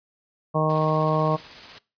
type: harmonic tone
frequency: 155.7 Hz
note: D#3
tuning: 2 cents sharp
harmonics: 1 / 2 / 3 / 4 / 5 / 6 / 7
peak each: -23 / -31 / -27 / -25 / -31 / -31 / -27 dBFS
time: 0.54-1.37 s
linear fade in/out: 20 ms
type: noise with tremolo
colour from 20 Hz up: white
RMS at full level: -40 dBFS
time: 0.69-1.79 s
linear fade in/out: 10 ms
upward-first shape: square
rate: 16 Hz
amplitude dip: 25%
effects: noise-tail reverb RT60 0.3 s tail -21 dB re dry + resampled to 11025 Hz